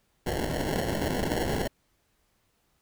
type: noise with sample-and-hold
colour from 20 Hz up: white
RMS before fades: -29 dBFS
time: 0.26-1.68 s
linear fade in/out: 10 ms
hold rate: 1225 Hz
effects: pink hiss -71 dBFS RMS until 2.81 s